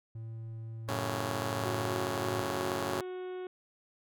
triangle tone with pitch glide, 112.8 to 109.59 Hz, A2 to A2, +44 to -6 cents, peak -37 dBFS, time 0.15-2.42 s, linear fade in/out 5 ms, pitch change -50 cents, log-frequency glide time 0.69-1.77 s
5% pulse chord, F# minor, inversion none, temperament just, 92.5 / 111 / 138.75 Hz, F#2 / A2 / C#3, 0 / +16 / +2 cents, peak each -27 dBFS, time 0.88-3.01 s, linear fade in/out 5 ms
harmonic tone, 367.1 Hz, F#4, 14 cents flat, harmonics 1 / 2 / 3 / 4 / 5 / 6 / 7 / 8 / 9 / 10, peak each -37 / -50 / -55 / -55 / -63 / -61 / -65 / -66 / -64 / -69 dBFS, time 1.65-3.47 s, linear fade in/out 2 ms
effects none

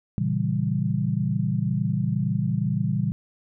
sine chord, A# diminished seventh, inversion none, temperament equal, 116.54 / 138.59 / 164.81 / 196 Hz, A#2 / C#3 / E3 / G3, 0 / 0 / 0 / 0 cents, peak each -27 dBFS, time 0.18-3.12 s, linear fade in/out 0 ms, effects none

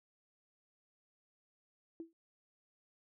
sine tone with exponential decay, 329.6 Hz, E4, in tune, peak -39 dBFS, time 2-2.13 s, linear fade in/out 1 ms, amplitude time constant 28 ms, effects none

